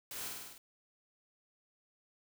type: noise with echo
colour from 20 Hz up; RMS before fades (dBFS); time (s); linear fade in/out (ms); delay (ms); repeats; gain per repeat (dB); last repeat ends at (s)
white; -44; 0.11-0.28; 2; 50; 6; -2; 0.58
effects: none